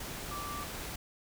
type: tone in noise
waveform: sine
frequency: 1169 Hz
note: D6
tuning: 8 cents flat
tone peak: -39 dBFS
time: 0.31-0.64 s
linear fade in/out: 5 ms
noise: pink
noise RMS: -41 dBFS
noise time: 0-0.96 s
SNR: -1 dB
effects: none